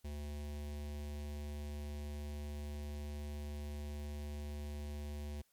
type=tone with notch filter; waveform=square; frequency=73.42 Hz; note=D2; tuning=in tune; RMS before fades=-43 dBFS; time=0.04-5.42 s; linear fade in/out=10 ms; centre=1300 Hz; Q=1.3; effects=white hiss -75 dBFS RMS until 5.52 s + MP3 96 kbps